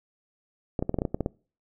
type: clicks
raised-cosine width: 2 ms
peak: -13 dBFS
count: 10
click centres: 0.792 / 0.825 / 0.894 / 0.943 / 0.987 / 1.019 / 1.052 / 1.145 / 1.207 / 1.261 s
effects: noise-tail reverb RT60 0.4 s tail -25 dB re dry